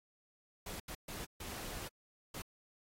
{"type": "noise bursts at uneven times", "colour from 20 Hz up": "pink", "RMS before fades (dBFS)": -45, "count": 5, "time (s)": [[0.66, 0.8], [0.88, 0.95], [1.08, 1.25], [1.4, 1.88], [2.34, 2.42]], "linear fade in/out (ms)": 5, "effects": ["AAC 48 kbps"]}